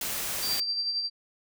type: noise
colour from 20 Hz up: white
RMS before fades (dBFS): -32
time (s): 0.01-0.6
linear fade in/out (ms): 2
type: tone with tremolo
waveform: sine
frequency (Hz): 4699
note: D8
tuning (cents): 0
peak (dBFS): -25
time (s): 0.41-1.1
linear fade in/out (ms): 50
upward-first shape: sine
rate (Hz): 11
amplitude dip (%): 45
effects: none